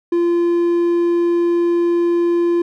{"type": "tone", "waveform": "triangle", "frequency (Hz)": 344.3, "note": "F4", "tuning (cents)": -25, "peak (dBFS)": -11, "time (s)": [0.12, 2.62], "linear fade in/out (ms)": 5, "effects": []}